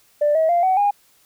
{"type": "tone with pitch steps", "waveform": "sine", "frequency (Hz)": [590, 639.7, 693.6, 752, 815.3], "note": ["D5", "D#5", "F5", "F#5", "G#5"], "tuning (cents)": [8, 48, -12, 28, -32], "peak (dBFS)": -13, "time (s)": [0.21, 0.91], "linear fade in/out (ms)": 10, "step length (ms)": 140, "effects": ["tanh soft clip ceiling -10 dBFS", "white hiss -57 dBFS RMS until 1.25 s"]}